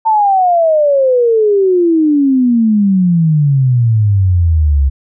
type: exponential sweep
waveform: sine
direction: down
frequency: 902 to 66.5 Hz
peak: -7 dBFS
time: 0.05-4.9 s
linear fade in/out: 20 ms
effects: none